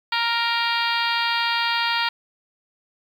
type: harmonic tone with a mistuned harmonic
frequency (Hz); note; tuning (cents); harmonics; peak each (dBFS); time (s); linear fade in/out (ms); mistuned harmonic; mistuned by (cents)
466.2; A#4; 0; 2 / 3 / 4 / 5 / 6 / 7 / 8 / 9 / 10; -25 / -27 / -28 / -29 / -30 / -30 / -31 / -32 / -32; 0.12-2.09; 5; 5; +17
effects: 8-bit